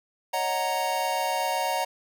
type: chord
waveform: square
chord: D# minor seventh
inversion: third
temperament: equal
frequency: 554.4 / 622.3 / 740 / 932.3 Hz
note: C#5 / D#5 / F#5 / A#5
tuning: 0 / 0 / 0 / 0 cents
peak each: -34 / -34 / -30 / -29 dBFS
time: 0.33-1.85 s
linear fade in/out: 10 ms
effects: none